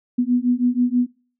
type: beating tone pair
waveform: sine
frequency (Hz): 242.9 / 249.1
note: B3 / B3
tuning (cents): -29 / +15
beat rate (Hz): 6.2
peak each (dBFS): -19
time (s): 0.18-1.07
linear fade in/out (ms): 10
effects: noise-tail reverb RT60 0.4 s tail -20 dB re dry